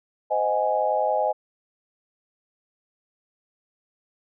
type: chord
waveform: sine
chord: Ab dominant seventh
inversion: first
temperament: equal with one note detuned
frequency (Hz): 516 / 622.3 / 740 / 830.6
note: C5 / Eb5 / Gb5 / Ab5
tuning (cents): -24 / 0 / 0 / 0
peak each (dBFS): -27 / -24 / -30 / -24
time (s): 0.3-1.33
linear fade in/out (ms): 20
effects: none